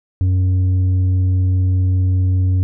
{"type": "tone with tanh clipping", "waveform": "triangle", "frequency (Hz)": 92.5, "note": "F#2", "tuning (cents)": 0, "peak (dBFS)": -13, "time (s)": [0.21, 2.63], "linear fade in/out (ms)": 0, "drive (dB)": 9, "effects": []}